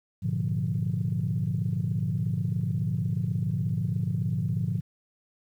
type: chord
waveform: sine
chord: G# diminished seventh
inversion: none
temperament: equal with one note detuned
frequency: 103.83 / 120.37 / 146.83 / 174.61 Hz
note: G#2 / B2 / D3 / F3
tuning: 0 / -44 / 0 / 0 cents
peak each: -30 dBFS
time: 0.22-4.81 s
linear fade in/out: 20 ms
effects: tanh soft clip ceiling -17 dBFS + 10-bit